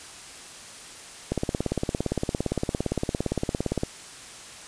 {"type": "click train", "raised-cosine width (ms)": 2, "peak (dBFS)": -11, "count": 45, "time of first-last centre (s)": [1.32, 3.834], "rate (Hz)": 17.5, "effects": ["white hiss -43 dBFS RMS until 4.67 s", "resampled to 22050 Hz"]}